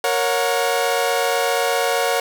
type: chord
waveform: sawtooth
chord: F# major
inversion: first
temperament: equal with one note detuned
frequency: 466.2 / 554.4 / 726.9 Hz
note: A#4 / C#5 / F#5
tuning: 0 / 0 / -31 cents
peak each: -18 dBFS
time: 0.04-2.2 s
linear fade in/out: 2 ms
effects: 8-bit